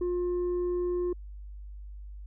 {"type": "tone", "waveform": "sine", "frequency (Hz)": 355, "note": "F4", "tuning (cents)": 28, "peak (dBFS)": -24, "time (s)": [0.01, 1.13], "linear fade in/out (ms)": 5, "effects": ["tanh soft clip ceiling -26 dBFS", "added 50 Hz sine -40 dBFS peak until 2.26 s"]}